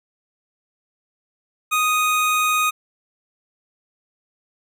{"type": "tone", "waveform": "25% pulse", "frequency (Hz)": 1244.5, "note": "D#6", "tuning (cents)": 0, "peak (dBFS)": -13, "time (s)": [1.71, 2.71], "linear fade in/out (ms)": 20, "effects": []}